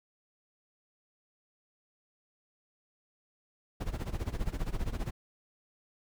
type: noise with tremolo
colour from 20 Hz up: brown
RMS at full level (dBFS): -31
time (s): 3.8-5.11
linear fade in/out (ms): 10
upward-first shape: sine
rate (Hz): 15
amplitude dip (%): 85
effects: none